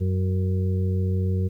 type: harmonic tone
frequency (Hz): 93.5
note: F#2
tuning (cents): +19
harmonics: 1 / 2 / 4 / 5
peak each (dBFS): -21 / -29 / -34 / -36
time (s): 0-1.49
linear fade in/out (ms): 20
effects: 10-bit